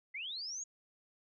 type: linear sweep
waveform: sine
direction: up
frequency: 1975.5 to 6800 Hz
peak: -39 dBFS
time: 0.14-0.64 s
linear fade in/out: 10 ms
effects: none